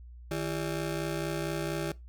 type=ring-modulated tone; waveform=25% pulse; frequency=245.9 Hz; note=B3; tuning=7 cents flat; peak=-24 dBFS; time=0.31-1.92 s; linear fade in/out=2 ms; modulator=90.8 Hz; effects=noise-tail reverb RT60 0.2 s tail -20 dB re dry + added 60 Hz sine -45 dBFS peak until 2.08 s